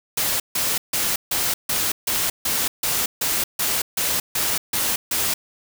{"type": "noise bursts", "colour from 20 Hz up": "white", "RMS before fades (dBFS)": -22, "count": 14, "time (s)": [0.17, 5.34], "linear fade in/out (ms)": 5, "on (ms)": 230, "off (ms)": 150, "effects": []}